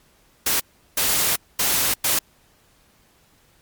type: noise bursts at uneven times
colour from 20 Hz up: white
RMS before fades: -20 dBFS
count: 4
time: 0.46-0.6 / 0.97-1.36 / 1.59-1.94 / 2.04-2.19 s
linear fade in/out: 5 ms
effects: pink hiss -58 dBFS RMS until 3.61 s + MP3 96 kbps